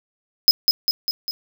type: tone with echo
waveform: square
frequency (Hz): 5080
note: D#8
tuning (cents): +35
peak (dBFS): -8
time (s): 0.48-0.51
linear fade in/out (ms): 0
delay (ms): 200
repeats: 4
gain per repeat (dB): -4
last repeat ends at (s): 1.31
effects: none